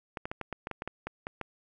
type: clicks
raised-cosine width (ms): 0.5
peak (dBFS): -20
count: 12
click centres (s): 0.172 / 0.255 / 0.315 / 0.413 / 0.527 / 0.671 / 0.713 / 0.821 / 0.876 / 1.07 / 1.269 / 1.413
effects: none